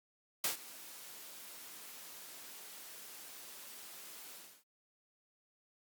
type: noise with ADSR envelope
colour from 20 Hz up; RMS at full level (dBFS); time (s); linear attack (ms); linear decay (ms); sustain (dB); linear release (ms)
white; -32; 0.44-4.64; 3; 120; -19; 290
effects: high-pass 200 Hz 12 dB/octave + Opus 48 kbps